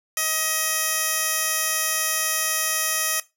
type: tone with band-pass filter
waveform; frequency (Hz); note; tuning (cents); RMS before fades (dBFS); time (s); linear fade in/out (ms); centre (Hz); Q
15% pulse; 632; D#5; +27; -24; 0.17-3.2; 2; 11000; 0.62
effects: noise-tail reverb RT60 0.2 s tail -17 dB re dry